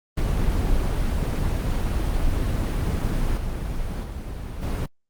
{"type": "noise with level steps", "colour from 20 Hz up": "brown", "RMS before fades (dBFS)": [-22, -27, -31, -24], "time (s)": [0.17, 4.86], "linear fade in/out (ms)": 5, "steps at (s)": [3.37, 4.03, 4.62], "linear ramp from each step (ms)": 5, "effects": ["Opus 24 kbps"]}